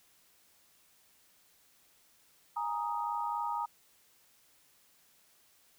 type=chord; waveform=sine; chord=Ab suspended second; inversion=none; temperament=just; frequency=830.6 / 934.4 / 1245.9 Hz; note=Ab5 / Bb5 / Eb6; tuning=0 / +4 / +2 cents; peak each=-38 / -34 / -38 dBFS; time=2.56-3.66 s; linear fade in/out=10 ms; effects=white hiss -66 dBFS RMS until 5.78 s